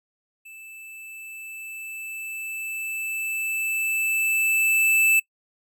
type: tone with level ramp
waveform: square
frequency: 2637 Hz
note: E7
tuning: in tune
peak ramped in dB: -42 to -16 dBFS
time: 0.45-5.2 s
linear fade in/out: 10 ms
effects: noise-tail reverb RT60 0.1 s tail -23 dB re dry